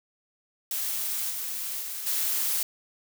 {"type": "noise with level steps", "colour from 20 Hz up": "blue", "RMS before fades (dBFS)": [-30, -33, -35, -27], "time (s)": [0.71, 2.63], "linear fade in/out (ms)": 2, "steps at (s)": [1.3, 1.81, 2.06], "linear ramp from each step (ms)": 10, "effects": []}